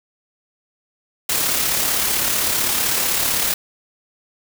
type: noise with amplitude modulation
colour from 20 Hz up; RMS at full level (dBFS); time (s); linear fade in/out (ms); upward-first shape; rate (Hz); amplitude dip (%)
white; -18; 1.29-3.54; 5; sine; 35.7; 35
effects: none